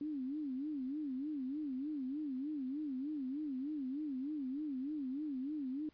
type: tone with vibrato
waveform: sine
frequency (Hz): 280.5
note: C#4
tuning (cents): +21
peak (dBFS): -37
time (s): 0.01-5.89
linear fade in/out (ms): 2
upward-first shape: sine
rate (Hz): 3.3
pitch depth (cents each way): 170
effects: pink hiss -71 dBFS RMS until 5.93 s + resampled to 11025 Hz